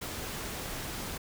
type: noise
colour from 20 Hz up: pink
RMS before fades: -38 dBFS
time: 0.01-1.18 s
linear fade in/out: 10 ms
effects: none